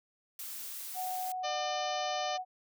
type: noise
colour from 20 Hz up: blue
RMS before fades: -42 dBFS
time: 0.39-1.32 s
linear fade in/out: 2 ms
type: tone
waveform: sine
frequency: 740 Hz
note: F#5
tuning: in tune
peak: -34 dBFS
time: 0.94-2.45 s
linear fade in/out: 50 ms
type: harmonic tone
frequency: 600 Hz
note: D5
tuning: 37 cents sharp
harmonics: 1 / 2 / 3 / 4 / 5 / 6 / 7 / 8 / 9 / 10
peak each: -38 / -42 / -45 / -46 / -42 / -46 / -46 / -48 / -50 / -46 dBFS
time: 1.43-2.38 s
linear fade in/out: 20 ms
effects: none